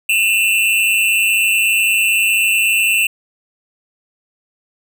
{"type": "tone with amplitude modulation", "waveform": "square", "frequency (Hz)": 2686, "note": "E7", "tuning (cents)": 32, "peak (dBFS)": -9, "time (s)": [0.09, 3.07], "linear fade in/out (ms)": 5, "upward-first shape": "sine", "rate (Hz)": 209, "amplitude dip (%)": 80, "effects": []}